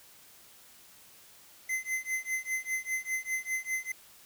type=tone with tremolo; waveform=square; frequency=2054 Hz; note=C7; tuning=33 cents flat; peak=-28 dBFS; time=1.69-3.92 s; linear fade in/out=5 ms; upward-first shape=triangle; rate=5 Hz; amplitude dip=100%; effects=white hiss -56 dBFS RMS until 4.25 s